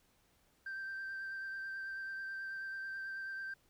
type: tone with vibrato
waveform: sine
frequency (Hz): 1567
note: G6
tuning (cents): -1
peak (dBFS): -38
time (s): 0.66-3.54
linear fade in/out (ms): 5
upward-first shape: triangle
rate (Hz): 9.2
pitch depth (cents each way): 18
effects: tanh soft clip ceiling -38 dBFS + pink hiss -72 dBFS RMS until 3.69 s